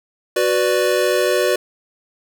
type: chord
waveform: square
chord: B minor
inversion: second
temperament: equal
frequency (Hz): 370 / 493.9 / 587.3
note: F#4 / B4 / D5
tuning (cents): 0 / 0 / 0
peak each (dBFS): -20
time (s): 0.36-1.56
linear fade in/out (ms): 5
effects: none